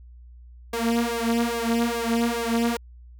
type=tone with flanger; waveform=sawtooth; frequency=233.1 Hz; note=A#3; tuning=in tune; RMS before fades=-24 dBFS; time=0.73-2.77 s; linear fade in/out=5 ms; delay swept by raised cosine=1.8 to 4.7 ms; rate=2.4 Hz; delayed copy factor=+0.9; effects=added 60 Hz sine -43 dBFS peak until 3.19 s

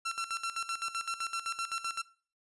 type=tone with tremolo; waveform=sawtooth; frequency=1353 Hz; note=E6; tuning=45 cents sharp; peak=-28 dBFS; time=0.05-2.02 s; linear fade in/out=10 ms; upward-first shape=square; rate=7.8 Hz; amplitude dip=75%; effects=noise-tail reverb RT60 0.4 s tail -19 dB re dry + resampled to 24000 Hz

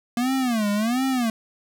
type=tone with vibrato; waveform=square; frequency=233.1 Hz; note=A#3; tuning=in tune; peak=-21 dBFS; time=0.17-1.3 s; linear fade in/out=2 ms; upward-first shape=sine; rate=1.4 Hz; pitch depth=230 cents each way; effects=none

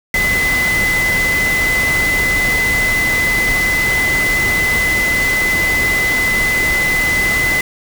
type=tone in noise; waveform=sine; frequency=2022 Hz; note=B6; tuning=40 cents sharp; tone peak=-13 dBFS; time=0.14-7.61 s; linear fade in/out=2 ms; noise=pink; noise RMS=-21 dBFS; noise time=0.14-7.61 s; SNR=+5 dB; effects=none

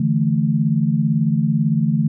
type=chord; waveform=sine; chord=D suspended second; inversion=none; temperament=equal; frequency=146.83 / 164.81 / 220 Hz; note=D3 / E3 / A3; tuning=0 / 0 / 0 cents; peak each=-19 dBFS; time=0-2.08 s; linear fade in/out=5 ms; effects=none

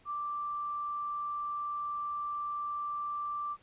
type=tone; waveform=sine; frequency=1174.7 Hz; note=D6; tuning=in tune; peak=-33 dBFS; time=0.05-3.57 s; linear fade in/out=50 ms; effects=pink hiss -64 dBFS RMS until 3.62 s + resampled to 8000 Hz

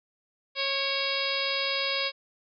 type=harmonic tone with a mistuned harmonic; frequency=548 Hz; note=C#5; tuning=20 cents flat; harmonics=1 / 2 / 3 / 4 / 5 / 6 / 7 / 8 / 9; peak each=-34 / -37 / -39 / -33 / -35 / -35 / -34 / -36 / -34 dBFS; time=0.55-2.12 s; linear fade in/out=50 ms; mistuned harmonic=4; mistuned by=+36 cents; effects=none

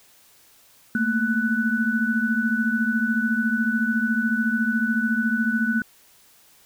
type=tone cluster; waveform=sine; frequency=220.2 / 234.1 / 1488 Hz; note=A3 / A#3 / F#6; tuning=+2 / +8 / +9 cents; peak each=-24 dBFS; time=0.95-5.82 s; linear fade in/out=2 ms; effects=white hiss -55 dBFS RMS until 6.65 s

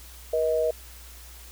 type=tone pair together; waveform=sine; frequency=479.9 / 630.1 Hz; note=B4 / D#5; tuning=-50 / +22 cents; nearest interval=perfect fourth; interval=472 cents; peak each=-24 dBFS; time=0.33-0.71 s; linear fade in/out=5 ms; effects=added 60 Hz sine -45 dBFS peak until 1.51 s + white hiss -48 dBFS RMS until 1.51 s

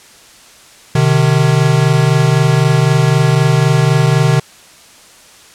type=tone pair together; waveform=square; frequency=128.7 / 152.61 Hz; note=C3 / D#3; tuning=-28 / -33 cents; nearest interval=minor third; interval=295 cents; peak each=-12 dBFS; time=0.95-4.4 s; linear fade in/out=5 ms; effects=white hiss -41 dBFS RMS until 5.54 s + low-pass 9000 Hz 12 dB/octave

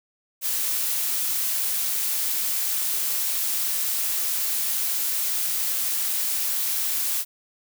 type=noise; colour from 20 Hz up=blue; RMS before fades=-25 dBFS; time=0.41-7.25 s; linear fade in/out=50 ms; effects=none

